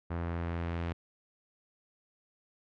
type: tone with low-pass filter sweep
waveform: sawtooth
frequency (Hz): 84.8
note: E2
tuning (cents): +50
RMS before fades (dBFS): -35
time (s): 0.1-0.93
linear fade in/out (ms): 10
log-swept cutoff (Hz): 1500 to 2700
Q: 1.1
effects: none